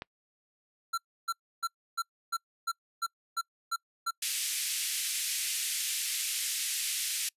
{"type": "click", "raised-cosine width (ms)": 0.3, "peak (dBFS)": -22, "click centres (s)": 0.021}
{"type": "tone bursts", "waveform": "square", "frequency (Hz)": 1358, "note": "F6", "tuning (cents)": -49, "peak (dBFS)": -29, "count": 10, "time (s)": [0.93, 4.11], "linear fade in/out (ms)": 10, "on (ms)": 48, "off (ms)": 300}
{"type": "band-pass noise", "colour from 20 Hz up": "white", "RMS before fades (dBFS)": -33, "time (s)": [4.22, 7.29], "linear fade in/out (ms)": 5, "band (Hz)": [2100, 12000], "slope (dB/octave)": 24}
{"effects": ["noise-tail reverb RT60 0.1 s tail -26 dB re dry", "resampled to 32000 Hz"]}